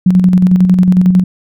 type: tone with tremolo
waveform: sine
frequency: 182.7 Hz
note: F#3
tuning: 22 cents flat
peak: -3 dBFS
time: 0.06-1.24 s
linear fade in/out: 5 ms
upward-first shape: square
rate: 11 Hz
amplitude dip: 45%
effects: none